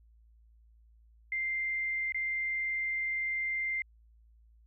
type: tone with dropouts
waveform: sine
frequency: 2093 Hz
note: C7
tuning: in tune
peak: -30 dBFS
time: 1.32-3.82 s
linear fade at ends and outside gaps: 2 ms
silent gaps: 2.122-2.145 s
effects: added 56 Hz sine -58 dBFS peak until 4.66 s